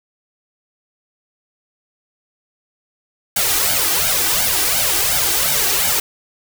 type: noise with flanger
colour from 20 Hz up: white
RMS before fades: -17 dBFS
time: 3.36-6 s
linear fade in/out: 5 ms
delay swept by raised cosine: 1.3 to 2.6 ms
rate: 2.8 Hz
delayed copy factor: +0.85
effects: none